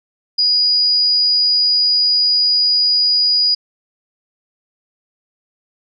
sine tone, 4905 Hz, D#8, 26 cents flat, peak -11 dBFS, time 0.38-3.55 s, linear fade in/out 10 ms, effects none

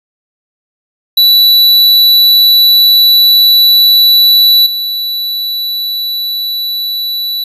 square tone with level steps, 3951 Hz, B7, in tune, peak -4 / -14 dBFS, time 1.17-7.44 s, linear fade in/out 5 ms, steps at 4.66 s, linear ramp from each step 5 ms, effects resampled to 32000 Hz

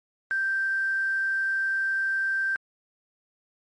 sine tone with quantisation, 1568 Hz, G6, in tune, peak -23 dBFS, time 0.31-2.56 s, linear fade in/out 0 ms, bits 8, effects MP3 48 kbps

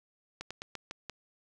slowing click train, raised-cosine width 0.2 ms, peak -22 dBFS, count 6, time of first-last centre 0.41-1.097 s, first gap 96 ms, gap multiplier 1.18, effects 10-bit

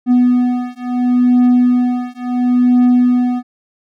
triangle beating tone pair, 246.9 / 247.62 Hz, B3 / B3, 0 / +5 cents, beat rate 0.72 Hz, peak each -11 dBFS, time 0.06-3.43 s, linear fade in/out 50 ms, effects none

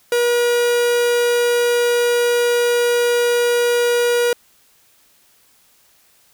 45% pulse tone, 480.1 Hz, B4, 49 cents flat, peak -14 dBFS, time 0.12-4.33 s, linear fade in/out 2 ms, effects white hiss -55 dBFS RMS until 6.33 s

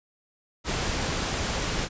pink noise, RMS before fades -28 dBFS, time 0.64-1.89 s, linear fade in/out 50 ms, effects resampled to 16000 Hz

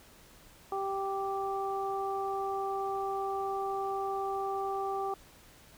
harmonic tone, 390.8 Hz, G4, 5 cents flat, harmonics 1 / 2 / 3, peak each -35 / -34 / -38 dBFS, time 0.72-5.14 s, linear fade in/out 2 ms, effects pink hiss -57 dBFS RMS until 5.77 s

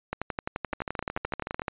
two click trains, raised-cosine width 0.5 ms, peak -14 / -17 dBFS, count 19 / 13, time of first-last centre 0.13-1.682 / 0.73-1.619 s, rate 11.6 / 13.5 Hz, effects resampled to 8000 Hz

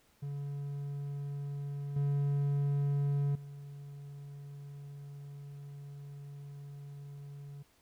triangle tone with level steps, 142 Hz, C#3, 42 cents sharp, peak -34 / -26 / -42 dBFS, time 0.22-7.63 s, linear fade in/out 10 ms, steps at 1.96 / 3.35 s, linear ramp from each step 5 ms, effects pink hiss -68 dBFS RMS until 7.81 s

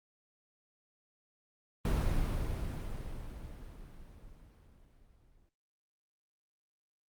brown noise with exponential decay, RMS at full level -27 dBFS, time 1.85-5.49 s, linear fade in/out 2 ms, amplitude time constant 790 ms, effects Opus 32 kbps

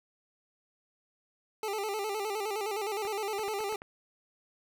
25% pulse tone with vibrato, 415.4 Hz, G#4, in tune, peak -28 dBFS, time 1.63-3.76 s, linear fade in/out 2 ms, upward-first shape square, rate 9.7 Hz, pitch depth 79 cents each way
clicks, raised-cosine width 0.5 ms, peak -28 dBFS, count 6, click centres 3.052 / 3.393 / 3.481 / 3.605 / 3.725 / 3.819 s
effects none

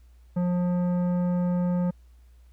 triangle tone with tanh clipping, 177.8 Hz, F3, 31 cents sharp, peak -24 dBFS, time 0.36-1.91 s, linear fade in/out 10 ms, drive 16 dB, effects added 60 Hz sine -50 dBFS peak until 2.52 s + pink hiss -69 dBFS RMS until 2.52 s

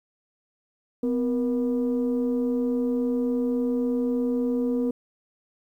sine tone pair together, 251.9 / 475.5 Hz, B3 / A#4, +34 / +34 cents, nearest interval major seventh, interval 1100 cents, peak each -22 / -26 dBFS, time 1.03-4.91 s, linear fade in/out 5 ms, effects tanh soft clip ceiling -17 dBFS + 10-bit

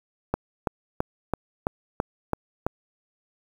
click train, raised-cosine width 1 ms, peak -9 dBFS, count 8, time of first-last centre 0.34-2.666 s, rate 3.01 Hz, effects 7-bit

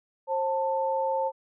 sine tone pair together, 533.7 / 887 Hz, C5 / A5, +34 / +14 cents, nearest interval major sixth, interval 880 cents, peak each -27 dBFS, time 0.27-1.32 s, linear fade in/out 50 ms, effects none

